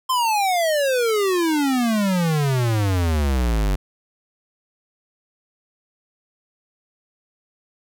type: exponential sweep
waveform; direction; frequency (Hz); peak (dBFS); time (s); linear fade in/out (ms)
square; down; 1055 to 46.25; -18; 0.09-3.76; 10
effects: none